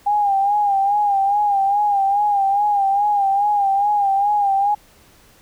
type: tone with vibrato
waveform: sine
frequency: 807 Hz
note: G#5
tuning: 50 cents flat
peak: -14 dBFS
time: 0.06-4.75 s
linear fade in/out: 10 ms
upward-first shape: sine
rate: 2.4 Hz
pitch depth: 60 cents each way
effects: pink hiss -51 dBFS RMS until 5.41 s